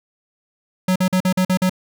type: tone bursts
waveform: square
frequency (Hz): 185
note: F#3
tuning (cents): 0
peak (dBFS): -15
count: 7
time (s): 0.88-1.696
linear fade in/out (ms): 5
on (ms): 78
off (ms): 45
effects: none